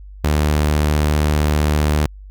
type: tone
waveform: sawtooth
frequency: 75.2 Hz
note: D2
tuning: 42 cents sharp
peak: -10 dBFS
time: 0.24-2.06 s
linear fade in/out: 0 ms
effects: added 49 Hz sine -34 dBFS peak until 2.3 s

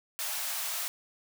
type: high-pass noise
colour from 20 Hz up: white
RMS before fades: -34 dBFS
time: 0.19-0.88 s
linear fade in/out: 0 ms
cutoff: 590 Hz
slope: 48 dB/octave
effects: none

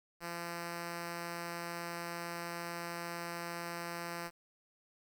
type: tone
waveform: 5% pulse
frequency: 171.1 Hz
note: F3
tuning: 35 cents flat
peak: -28 dBFS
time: 0.2-4.31 s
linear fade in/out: 50 ms
effects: 10-bit

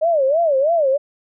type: tone with vibrato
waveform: sine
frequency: 601 Hz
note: D5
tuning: 40 cents sharp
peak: -13 dBFS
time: 0.01-0.98 s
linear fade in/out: 20 ms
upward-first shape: sine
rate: 3.1 Hz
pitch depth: 230 cents each way
effects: none

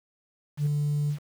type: tone with ADSR envelope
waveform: sine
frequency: 146.83 Hz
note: D3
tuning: in tune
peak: -18 dBFS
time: 0.57-1.19 s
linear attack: 90 ms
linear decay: 11 ms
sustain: -4 dB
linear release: 93 ms
effects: tanh soft clip ceiling -20 dBFS + 8-bit

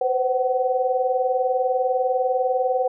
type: tone cluster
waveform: sine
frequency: 502 / 522 / 754 Hz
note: B4 / C5 / F#5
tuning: +28 / -4 / +32 cents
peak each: -23 dBFS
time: 0.01-2.88 s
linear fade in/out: 5 ms
effects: none

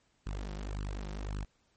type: tone with flanger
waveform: sawtooth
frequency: 50.1 Hz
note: G1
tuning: 38 cents sharp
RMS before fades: -38 dBFS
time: 0.26-1.45 s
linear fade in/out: 10 ms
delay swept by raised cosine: 0.67 to 5.67 ms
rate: 1.8 Hz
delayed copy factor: +0.85
effects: pink hiss -72 dBFS RMS until 1.76 s + MP3 32 kbps

